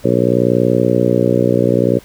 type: harmonic tone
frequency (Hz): 60.6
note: B1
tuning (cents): -32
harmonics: 2 / 3 / 4 / 5 / 6 / 7 / 8 / 9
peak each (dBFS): -19 / -19 / -19 / -19 / -19 / -19 / -19 / -19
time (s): 0.04-1.99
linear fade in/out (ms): 10
effects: pink hiss -43 dBFS RMS until 2.04 s